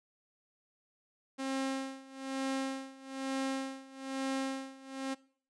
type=tone with tremolo; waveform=sawtooth; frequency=267.7 Hz; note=C4; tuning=40 cents sharp; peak=-28 dBFS; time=1.38-5.15 s; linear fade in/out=20 ms; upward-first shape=sine; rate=1.1 Hz; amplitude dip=90%; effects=noise-tail reverb RT60 0.5 s tail -21 dB re dry + resampled to 22050 Hz